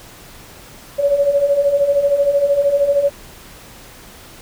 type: beating tone pair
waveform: sine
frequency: 556 / 569 Hz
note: C#5 / C#5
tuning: +5 / +45 cents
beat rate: 13 Hz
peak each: -19 / -13 dBFS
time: 0.98-3.1 s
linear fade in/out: 20 ms
effects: pink hiss -40 dBFS RMS until 4.41 s